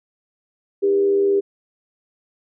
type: tone with frequency modulation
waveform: sine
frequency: 398.2 Hz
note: G4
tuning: 27 cents sharp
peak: -14 dBFS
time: 0.82-1.41 s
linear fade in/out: 20 ms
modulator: 84.5 Hz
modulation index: 0.36
effects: none